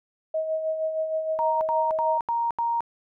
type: tone with tremolo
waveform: sine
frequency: 634 Hz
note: D#5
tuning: 32 cents sharp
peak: -22 dBFS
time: 0.34-2.18 s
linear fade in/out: 5 ms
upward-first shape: sine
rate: 6.4 Hz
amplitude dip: 50%
type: tone bursts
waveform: sine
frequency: 934 Hz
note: A#5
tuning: 3 cents sharp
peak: -22 dBFS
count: 5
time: 1.39-2.806 s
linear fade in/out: 0 ms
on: 220 ms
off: 79 ms
effects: none